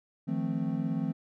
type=chord; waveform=triangle; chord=F dominant seventh; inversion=third; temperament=equal with one note detuned; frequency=157.64 / 174.61 / 220 / 261.6 Hz; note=Eb3 / F3 / A3 / C4; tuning=+23 / 0 / 0 / 0 cents; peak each=-32 dBFS; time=0.27-1.13 s; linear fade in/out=20 ms; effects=none